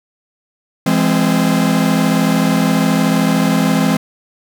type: chord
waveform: 45% pulse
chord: E augmented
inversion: none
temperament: equal with one note detuned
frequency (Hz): 168.76 / 207.7 / 261.6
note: E3 / G#3 / B#3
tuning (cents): +41 / 0 / 0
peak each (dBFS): -16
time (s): 0.86-3.97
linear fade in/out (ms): 5
effects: none